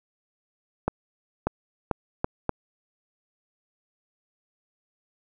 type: accelerating click train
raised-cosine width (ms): 1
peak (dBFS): -9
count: 5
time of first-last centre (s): 0.88-2.493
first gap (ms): 590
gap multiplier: 0.75
effects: none